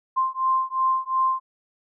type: beating tone pair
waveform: sine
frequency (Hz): 1046.5 / 1049.3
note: C6 / C6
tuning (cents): 0 / +5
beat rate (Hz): 2.8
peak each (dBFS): -23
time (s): 0.16-1.4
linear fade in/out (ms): 20
effects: none